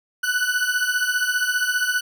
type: beating tone pair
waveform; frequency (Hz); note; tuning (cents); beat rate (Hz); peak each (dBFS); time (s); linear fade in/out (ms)
40% pulse; 1480 / 1495; F#6 / F#6; 0 / +17; 15; -22; 0.23-2.01; 10
effects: none